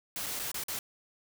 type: noise with dropouts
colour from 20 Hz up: white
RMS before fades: -36 dBFS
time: 0.16-0.79 s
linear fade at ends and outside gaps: 1 ms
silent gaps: 0.262-0.265 / 0.392-0.396 / 0.516-0.543 / 0.637-0.683 s
effects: none